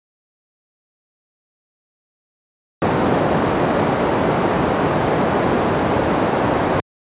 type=low-pass noise; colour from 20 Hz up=white; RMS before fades=-17 dBFS; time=2.82-6.8 s; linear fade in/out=0 ms; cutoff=720 Hz; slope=12 dB/octave; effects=high-pass 100 Hz 12 dB/octave + resampled to 8000 Hz